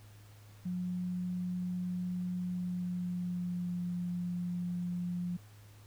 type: tone with pitch glide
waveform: sine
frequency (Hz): 180 to 176.6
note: F#3 to F3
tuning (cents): -47 to +20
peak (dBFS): -33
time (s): 0.65-5.37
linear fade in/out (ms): 10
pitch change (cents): -33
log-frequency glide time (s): 2.35-3.86
effects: added 104 Hz sine -53 dBFS peak until 5.86 s + pink hiss -62 dBFS RMS until 5.86 s